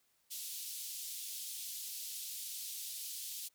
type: band-pass noise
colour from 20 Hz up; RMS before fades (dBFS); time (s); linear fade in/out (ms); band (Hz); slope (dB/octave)
white; -44; 0.3-3.49; 20; 3200 to 16000; 24
effects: white hiss -75 dBFS RMS until 3.54 s